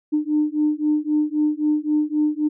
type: beating tone pair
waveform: sine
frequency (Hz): 300 / 303.8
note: D4 / D#4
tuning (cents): +37 / -41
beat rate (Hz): 3.8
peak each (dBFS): -20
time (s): 0.12-2.49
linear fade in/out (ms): 20
effects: tanh soft clip ceiling -10 dBFS